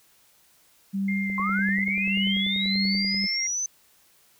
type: tone with tremolo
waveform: sine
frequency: 196 Hz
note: G3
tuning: in tune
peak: -23 dBFS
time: 0.93-3.27 s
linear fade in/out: 20 ms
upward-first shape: sine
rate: 1.7 Hz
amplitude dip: 45%
type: tone with vibrato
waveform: sine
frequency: 2100 Hz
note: C7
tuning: 6 cents sharp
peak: -29 dBFS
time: 1.08-3.47 s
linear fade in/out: 5 ms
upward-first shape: square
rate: 2.8 Hz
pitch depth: 8 cents each way
type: click train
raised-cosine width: 2 ms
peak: -29 dBFS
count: 21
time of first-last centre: 1.3-3.242 s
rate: 10.3 Hz
type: linear sweep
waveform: sine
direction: up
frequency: 1046.5 to 6170 Hz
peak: -25 dBFS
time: 1.38-3.66 s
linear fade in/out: 2 ms
effects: white hiss -60 dBFS RMS until 4.39 s